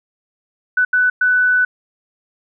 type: tone bursts at uneven times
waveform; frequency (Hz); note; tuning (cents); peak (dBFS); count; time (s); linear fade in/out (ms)
sine; 1494; F#6; +16; -11; 3; 0.77-0.85 / 0.93-1.1 / 1.21-1.65; 5
effects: none